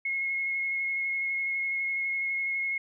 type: tone with vibrato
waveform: sine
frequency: 2166 Hz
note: C#7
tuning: 41 cents flat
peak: -27 dBFS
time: 0.05-2.78 s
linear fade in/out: 5 ms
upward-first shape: square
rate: 12 Hz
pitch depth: 9 cents each way
effects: none